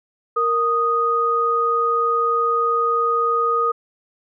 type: tone pair together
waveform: sine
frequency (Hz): 465.2 / 1242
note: A#4 / D#6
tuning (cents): -4 / -3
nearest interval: octave + perfect fourth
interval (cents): 1701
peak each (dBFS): -22 / -17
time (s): 0.36-3.72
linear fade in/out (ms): 10
effects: none